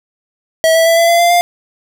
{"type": "tone with pitch steps", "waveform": "square", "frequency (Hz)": [647, 655.7, 664.4, 673.3, 682.3, 691.4, 700.7], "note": ["E5", "E5", "E5", "E5", "F5", "F5", "F5"], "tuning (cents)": [-32, -9, 13, 36, -41, -18, 6], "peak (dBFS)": -8, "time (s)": [0.64, 1.41], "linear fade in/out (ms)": 0, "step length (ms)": 110, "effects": []}